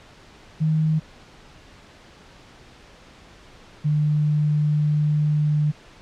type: tone pair in turn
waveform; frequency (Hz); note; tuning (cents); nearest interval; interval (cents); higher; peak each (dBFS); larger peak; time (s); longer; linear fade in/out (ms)
sine; 156.6 / 150.09; D#3 / D3; +11 / +38; minor second; 73; first; -17; neither; 0.6-1 / 3.84-5.72; second; 20
effects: pink hiss -48 dBFS RMS until 6.01 s + low-pass 5000 Hz 12 dB/octave